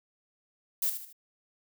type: noise with echo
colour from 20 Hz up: violet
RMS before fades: -28 dBFS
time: 0.82-0.9 s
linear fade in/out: 5 ms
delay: 76 ms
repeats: 3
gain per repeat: -8 dB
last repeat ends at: 1.128 s
effects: none